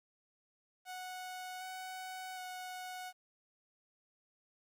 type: tone with pitch steps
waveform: sawtooth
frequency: 737 / 746 / 736 Hz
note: F#5 / F#5 / F#5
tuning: -7 / +14 / -9 cents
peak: -39 dBFS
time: 0.85-3.13 s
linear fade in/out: 50 ms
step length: 760 ms
effects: 12-bit